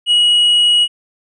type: tone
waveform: triangle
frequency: 2907 Hz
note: F#7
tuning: 31 cents flat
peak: -7 dBFS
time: 0.06-0.88 s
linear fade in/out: 50 ms
effects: resampled to 24000 Hz